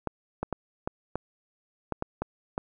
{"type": "clicks", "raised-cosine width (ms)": 1, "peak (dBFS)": -15, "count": 9, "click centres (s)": [0.073, 0.43, 0.527, 0.875, 1.156, 1.923, 2.024, 2.22, 2.579], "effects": []}